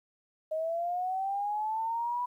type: linear sweep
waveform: sine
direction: up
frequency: 622.3 to 987.8 Hz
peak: -29 dBFS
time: 0.51-2.26 s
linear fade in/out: 10 ms
effects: 11-bit